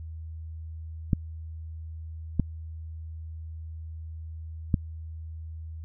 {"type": "clicks", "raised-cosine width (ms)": 5, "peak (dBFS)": -9, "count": 3, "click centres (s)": [1.132, 2.397, 4.742], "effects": ["added 80 Hz sine -36 dBFS peak until 5.84 s"]}